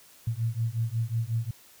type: beating tone pair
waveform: sine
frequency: 111.9 / 117.4 Hz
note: A2 / A#2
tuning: +30 / +13 cents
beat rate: 5.5 Hz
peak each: -29 dBFS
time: 0.27-1.51 s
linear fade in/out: 5 ms
effects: white hiss -55 dBFS RMS until 1.8 s